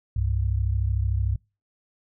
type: tone pair together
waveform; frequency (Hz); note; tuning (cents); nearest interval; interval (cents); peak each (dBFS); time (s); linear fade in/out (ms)
sine; 65.41 / 98.77; C2 / G2; 0 / +14; perfect fifth; 714; -24; 0.16-1.36; 5
effects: noise-tail reverb RT60 0.3 s tail -26 dB re dry